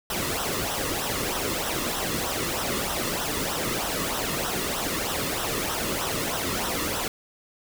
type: noise with flanger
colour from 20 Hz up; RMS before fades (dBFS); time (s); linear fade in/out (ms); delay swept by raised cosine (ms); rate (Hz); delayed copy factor
pink; -28; 0.1-7.08; 2; 0.43 to 1.32; 3.2; -0.65
effects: none